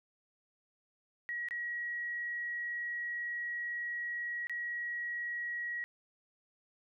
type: tone with dropouts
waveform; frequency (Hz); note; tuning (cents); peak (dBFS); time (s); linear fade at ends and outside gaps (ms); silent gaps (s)
sine; 1909; A#6; +41; -35; 1.29-5.84; 0; 1.486-1.509 / 4.47-4.496
effects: none